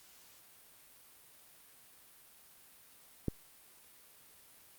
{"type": "click", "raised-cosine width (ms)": 3, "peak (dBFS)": -19, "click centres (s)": 3.283, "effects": ["white hiss -60 dBFS RMS until 4.78 s", "Opus 48 kbps"]}